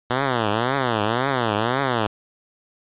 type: tone with vibrato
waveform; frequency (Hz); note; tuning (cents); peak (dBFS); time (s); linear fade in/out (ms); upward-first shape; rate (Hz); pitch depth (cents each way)
5% pulse; 120; B2; -49; -8; 0.1-2.07; 5; triangle; 1.9; 290
effects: resampled to 8000 Hz + 7-bit